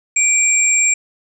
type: tone pair together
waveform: sine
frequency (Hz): 2349 / 7514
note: D7 / A#8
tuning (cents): 0 / +13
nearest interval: octave + minor sixth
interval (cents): 2013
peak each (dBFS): -16 / -13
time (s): 0.16-0.94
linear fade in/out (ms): 5
effects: none